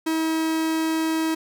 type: tone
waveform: 45% pulse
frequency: 320.7 Hz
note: E4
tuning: 48 cents flat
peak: -21 dBFS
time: 0.06-1.35 s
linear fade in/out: 10 ms
effects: none